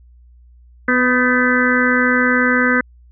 harmonic tone with a mistuned harmonic, 249.4 Hz, B3, 17 cents sharp, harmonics 1 / 2 / 4 / 5 / 6 / 7 / 8, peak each -17 / -21 / -28 / -22 / -17 / -21 / -21 dBFS, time 0.88-2.81 s, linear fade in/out 5 ms, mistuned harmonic 6, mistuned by +41 cents, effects added 60 Hz sine -43 dBFS peak until 3.11 s

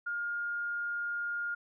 sine tone, 1416 Hz, F6, 23 cents sharp, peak -32 dBFS, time 0.06-1.55 s, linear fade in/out 10 ms, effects none

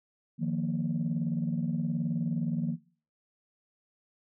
sine chord, Eb suspended second, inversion none, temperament equal, 155.56 / 174.61 / 233.1 Hz, Eb3 / F3 / Bb3, 0 / 0 / 0 cents, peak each -31 dBFS, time 0.38-2.77 s, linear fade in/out 50 ms, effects noise-tail reverb RT60 0.4 s tail -19 dB re dry + tanh soft clip ceiling -21 dBFS

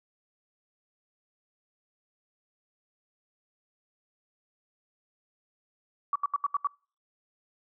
sine tone bursts, 1140 Hz, C#6, 48 cents sharp, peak -23 dBFS, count 6, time 6.13-6.671 s, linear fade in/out 2 ms, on 26 ms, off 77 ms, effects noise-tail reverb RT60 0.4 s tail -26 dB re dry

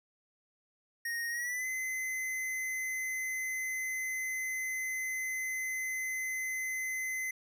square tone with pitch glide, 1864.7 to 2045 Hz, A#6 to C7, 0 to -40 cents, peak -34 dBFS, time 1.05-7.31 s, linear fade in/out 5 ms, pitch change +160 cents, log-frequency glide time 1.3-1.67 s, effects none

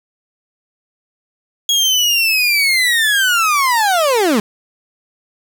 30% pulse linear sweep, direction down, 3322 to 195.5 Hz, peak -9 dBFS, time 1.69-4.4 s, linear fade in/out 2 ms, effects none

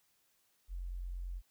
sine tone, 44.5 Hz, F1, 33 cents sharp, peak -38 dBFS, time 0.68-1.42 s, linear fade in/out 50 ms, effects white hiss -74 dBFS RMS until 1.5 s

